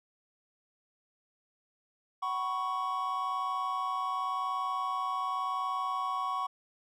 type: chord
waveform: triangle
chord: F# suspended fourth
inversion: none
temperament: equal with one note detuned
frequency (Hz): 752.1 / 987.8 / 1108.7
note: F#5 / B5 / C#6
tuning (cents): +28 / 0 / 0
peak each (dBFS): -36 / -36 / -30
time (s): 2.22-6.47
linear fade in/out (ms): 10
effects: none